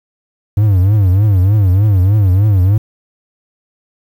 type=tone with vibrato; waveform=triangle; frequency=98.5 Hz; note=G2; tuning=9 cents sharp; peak=-5 dBFS; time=0.57-2.78 s; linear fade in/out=5 ms; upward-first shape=triangle; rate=3.3 Hz; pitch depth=190 cents each way; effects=7-bit